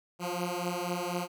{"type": "beating tone pair", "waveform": "10% pulse", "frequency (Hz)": [174.61, 178.71], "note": ["F3", "F3"], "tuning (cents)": [0, 40], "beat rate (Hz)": 4.1, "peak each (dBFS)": -26, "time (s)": [0.19, 1.28], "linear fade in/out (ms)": 50, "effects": []}